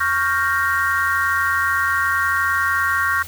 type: chord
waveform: sine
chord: G half-diminished seventh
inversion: second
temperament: equal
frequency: 1108.7 / 1396.9 / 1568 / 1864.7 Hz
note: Db6 / F6 / G6 / Bb6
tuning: 0 / 0 / 0 / 0 cents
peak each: -22 dBFS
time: 0-3.23 s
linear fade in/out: 10 ms
effects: added 84 Hz sine -37 dBFS peak until 3.27 s + white hiss -37 dBFS RMS until 3.27 s